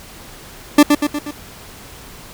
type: tone with echo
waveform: 40% pulse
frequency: 293.7 Hz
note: D4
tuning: in tune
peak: -3 dBFS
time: 0.78-0.83 s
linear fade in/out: 5 ms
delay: 120 ms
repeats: 4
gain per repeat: -5 dB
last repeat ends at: 1.31 s
effects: pink hiss -38 dBFS RMS until 2.33 s